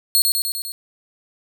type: tone with echo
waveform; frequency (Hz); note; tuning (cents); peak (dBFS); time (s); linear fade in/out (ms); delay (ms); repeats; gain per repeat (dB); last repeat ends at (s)
15% pulse; 4321; C#8; -45; -6; 0.15-0.22; 0; 100; 5; -3; 0.72
effects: none